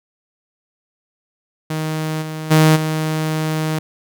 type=tone with level steps; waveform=sawtooth; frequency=156.7 Hz; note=D#3; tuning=13 cents sharp; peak=-16 / -21 / -5 / -14 dBFS; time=1.7-3.79 s; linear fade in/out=5 ms; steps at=2.21 / 2.5 / 2.75 s; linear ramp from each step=20 ms; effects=none